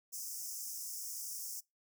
pink high-pass noise, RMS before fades -43 dBFS, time 0.12-1.61 s, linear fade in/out 20 ms, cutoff 5200 Hz, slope 96 dB/octave, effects noise-tail reverb RT60 0.2 s tail -24 dB re dry

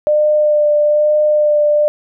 sine tone with vibrato, 599 Hz, D5, 34 cents sharp, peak -9 dBFS, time 0.07-1.88 s, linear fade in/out 0 ms, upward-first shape sine, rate 1.1 Hz, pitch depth 15 cents each way, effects none

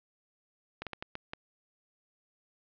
slowing click train, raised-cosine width 0.3 ms, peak -21 dBFS, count 6, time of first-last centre 0.82-1.334 s, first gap 47 ms, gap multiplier 1.4, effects low-pass 4000 Hz 12 dB/octave

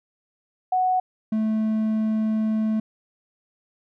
sine / triangle tone pair in turn, 740 / 218.1 Hz, F#5 / A3, 0 / -15 cents, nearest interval octave + major sixth, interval 2115 cents, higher first, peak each -18 dBFS, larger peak neither, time 0.72-1 / 1.32-2.8 s, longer second, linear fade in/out 5 ms, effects none

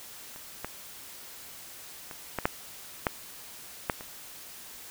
clicks, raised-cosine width 0.5 ms, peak -30 / -18 / -26 / -14 / -8 / -9 / -10 / -26 dBFS, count 8, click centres 0.361 / 0.646 / 2.112 / 2.387 / 2.455 / 3.068 / 3.898 / 4.009 s, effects white hiss -46 dBFS RMS until 4.9 s

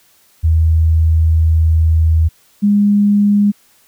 sine tone pair in turn, 80.5 / 204.6 Hz, E2 / G#3, -41 / -26 cents, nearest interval octave + major third, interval 1615 cents, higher second, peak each -8 dBFS, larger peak neither, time 0.43-2.29 / 2.62-3.52 s, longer first, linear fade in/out 20 ms, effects white hiss -52 dBFS RMS until 3.87 s

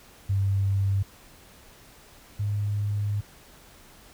sine tone pair in turn, 98.1 / 102.92 Hz, G2 / G#2, +2 / -15 cents, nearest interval minor second, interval 83 cents, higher second, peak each -21 / -24 dBFS, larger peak first, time 0.29-1.03 / 2.39-3.21 s, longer second, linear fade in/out 10 ms, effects pink hiss -52 dBFS RMS until 4.13 s

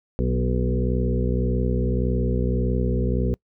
harmonic tone with a mistuned harmonic, 61.74 Hz, B1, in tune, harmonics 1 / 2 / 3 / 4 / 6 / 7 / 8, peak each -23 / -26 / -28 / -29 / -31 / -31 / -32 dBFS, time 0.19-3.34 s, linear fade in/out 0 ms, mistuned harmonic 3, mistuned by +25 cents, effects noise-tail reverb RT60 0.1 s tail -26 dB re dry

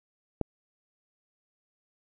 click, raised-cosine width 2 ms, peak -14 dBFS, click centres 0.413 s, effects none

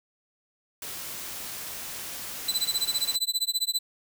white noise, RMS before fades -37 dBFS, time 0.82-3.16 s, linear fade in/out 2 ms
sawtooth tone with tremolo, 4006 Hz, B7, 24 cents sharp, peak -19 dBFS, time 2.48-3.79 s, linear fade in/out 5 ms, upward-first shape sine, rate 15 Hz, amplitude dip 100%
effects none

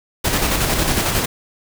pink noise with tremolo, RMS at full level -17 dBFS, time 0.24-1.26 s, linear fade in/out 10 ms, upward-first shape square, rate 11 Hz, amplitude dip 35%, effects none

